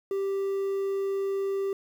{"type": "tone with quantisation", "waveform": "triangle", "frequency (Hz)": 392, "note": "G4", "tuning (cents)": 0, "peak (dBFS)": -24, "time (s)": [0.11, 1.73], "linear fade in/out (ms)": 2, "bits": 9, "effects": []}